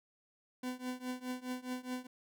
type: tone with tremolo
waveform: 40% pulse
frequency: 252.3 Hz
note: B3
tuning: 37 cents sharp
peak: -34 dBFS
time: 0.63-2.07 s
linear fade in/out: 5 ms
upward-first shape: triangle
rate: 4.8 Hz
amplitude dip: 95%
effects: none